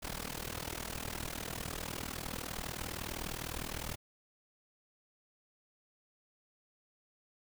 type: noise with amplitude modulation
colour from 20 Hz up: pink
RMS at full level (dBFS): -37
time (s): 0.02-3.96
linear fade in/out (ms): 20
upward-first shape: sine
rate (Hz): 39.8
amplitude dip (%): 90
effects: none